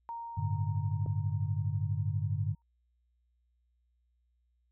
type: tone with exponential decay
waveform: sine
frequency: 930 Hz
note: A#5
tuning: 4 cents flat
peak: -36 dBFS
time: 0.09-2.62 s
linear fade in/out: 0 ms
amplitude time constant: 550 ms
type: chord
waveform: sine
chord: G suspended second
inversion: none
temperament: just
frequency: 98 / 110.25 / 147 Hz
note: G2 / A2 / D3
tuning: 0 / +4 / +2 cents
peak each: -32 / -34 / -35 dBFS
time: 0.37-2.55 s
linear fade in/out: 10 ms
type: click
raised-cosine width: 2 ms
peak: -30 dBFS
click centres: 1.062 s
effects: added 60 Hz sine -70 dBFS peak until 4.71 s